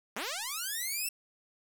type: linear sweep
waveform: 5% pulse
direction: up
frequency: 177.8 to 2706 Hz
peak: -23 dBFS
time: 0.16-1.09 s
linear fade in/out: 5 ms
effects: 9-bit